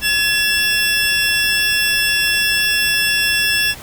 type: tone pair together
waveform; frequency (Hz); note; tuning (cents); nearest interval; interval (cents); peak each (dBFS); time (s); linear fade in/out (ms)
25% pulse; 1700 / 2699; G#6 / E7; +40 / +40; minor sixth; 800; -13; 0.01-3.75; 50
effects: added 60 Hz sine -42 dBFS peak until 3.82 s + pink hiss -35 dBFS RMS until 3.82 s